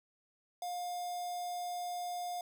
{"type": "tone with notch filter", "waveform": "square", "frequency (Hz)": 710, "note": "F5", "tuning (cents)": 28, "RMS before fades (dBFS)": -39, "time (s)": [0.62, 2.41], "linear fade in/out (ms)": 2, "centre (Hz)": 2300, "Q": 1.2, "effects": []}